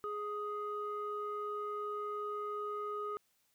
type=tone pair together; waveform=sine; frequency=416.9 / 1248 Hz; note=G#4 / D#6; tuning=+7 / +5 cents; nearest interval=octave + perfect fifth; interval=1898 cents; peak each=-39 / -38 dBFS; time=0.04-3.17 s; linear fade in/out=0 ms; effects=tanh soft clip ceiling -30 dBFS + white hiss -75 dBFS RMS until 3.54 s